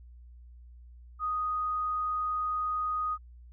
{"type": "tone", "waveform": "sine", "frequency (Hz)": 1244.5, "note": "D#6", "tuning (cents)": 0, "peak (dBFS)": -28, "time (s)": [1.19, 3.18], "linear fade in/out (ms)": 50, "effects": ["added 60 Hz sine -48 dBFS peak until 3.52 s"]}